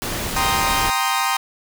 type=noise; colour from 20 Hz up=pink; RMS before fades=-25 dBFS; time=0.02-0.9 s; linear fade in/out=0 ms
type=chord; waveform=sawtooth; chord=C minor seventh; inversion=second; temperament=equal; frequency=784 / 932.3 / 1046.5 / 1244.5 Hz; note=G5 / Bb5 / C6 / Eb6; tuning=0 / 0 / 0 / 0 cents; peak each=-20 dBFS; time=0.36-1.37 s; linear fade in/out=5 ms
effects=none